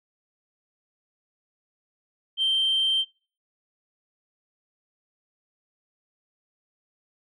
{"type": "tone", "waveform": "sine", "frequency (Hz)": 3136, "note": "G7", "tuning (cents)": 0, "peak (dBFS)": -19, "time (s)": [2.37, 3.05], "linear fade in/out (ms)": 50, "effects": ["noise-tail reverb RT60 0.4 s tail -26 dB re dry", "tanh soft clip ceiling -17 dBFS"]}